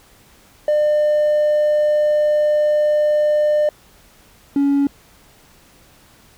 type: tone pair in turn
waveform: triangle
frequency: 600 / 280.9 Hz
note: D5 / C#4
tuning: +37 / +23 cents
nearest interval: octave + minor second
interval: 1314 cents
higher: first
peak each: -10 dBFS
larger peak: neither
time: 0.68-3.69 / 4.56-4.87 s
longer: first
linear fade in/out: 2 ms
effects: tanh soft clip ceiling -8 dBFS + pink hiss -50 dBFS RMS until 6.37 s